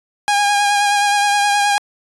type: tone with vibrato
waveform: sawtooth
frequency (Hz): 816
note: G#5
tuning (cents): -31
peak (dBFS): -9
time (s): 0.28-1.78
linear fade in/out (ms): 0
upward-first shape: sine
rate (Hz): 9.5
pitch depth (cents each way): 23
effects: resampled to 24000 Hz